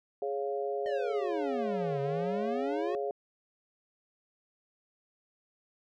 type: chord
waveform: sine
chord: Db major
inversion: second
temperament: equal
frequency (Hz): 415.3 / 554.4 / 698.5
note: Ab4 / Db5 / F5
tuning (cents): 0 / 0 / 0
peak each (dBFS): -33 / -36 / -37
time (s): 0.22-3.11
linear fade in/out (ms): 2
type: exponential two-way sweep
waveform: square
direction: down then up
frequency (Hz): 622.3 to 137.6 to 373.3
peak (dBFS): -35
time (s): 0.86-2.95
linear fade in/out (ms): 0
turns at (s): 2.01
effects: low-pass 3000 Hz 12 dB/octave